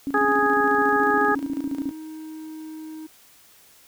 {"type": "tone with tremolo", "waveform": "sine", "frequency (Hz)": 277.2, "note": "C#4", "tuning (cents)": 0, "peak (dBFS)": -23, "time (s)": [0.07, 1.91], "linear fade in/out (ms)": 0, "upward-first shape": "square", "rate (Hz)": 14, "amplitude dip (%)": 70}
{"type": "harmonic tone", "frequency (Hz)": 415.3, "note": "G#4", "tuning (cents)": 0, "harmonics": [1, 2, 3, 4], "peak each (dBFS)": [-23, -23, -23, -23], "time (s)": [0.14, 1.35], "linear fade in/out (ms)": 5}
{"type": "tone with pitch glide", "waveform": "triangle", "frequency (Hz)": [316.9, 314], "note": ["D#4", "D#4"], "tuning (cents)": [32, 16], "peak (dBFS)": -32, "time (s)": [1, 3.07], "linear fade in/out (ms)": 10, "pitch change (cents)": -16, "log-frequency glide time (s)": [1.62, 1.74]}
{"effects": ["white hiss -53 dBFS RMS until 3.87 s"]}